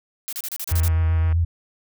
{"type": "noise bursts", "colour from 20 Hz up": "blue", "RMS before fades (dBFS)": -29, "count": 8, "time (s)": [0.28, 0.88], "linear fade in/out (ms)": 0, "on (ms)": 47, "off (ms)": 32}
{"type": "click train", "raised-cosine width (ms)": 0.5, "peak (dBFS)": -23, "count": 102, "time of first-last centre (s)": [0.69, 1.325], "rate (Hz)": 159}
{"type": "tone with vibrato", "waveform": "sine", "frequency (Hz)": 83.3, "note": "E2", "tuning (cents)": 19, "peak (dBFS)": -16, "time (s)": [0.71, 1.45], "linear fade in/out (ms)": 10, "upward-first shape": "sine", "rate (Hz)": 7.7, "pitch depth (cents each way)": 44}
{"effects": []}